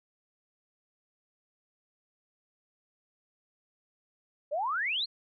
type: exponential sweep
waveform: sine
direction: up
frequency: 550 to 4406 Hz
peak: -28 dBFS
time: 4.51-5.06 s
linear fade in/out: 20 ms
effects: none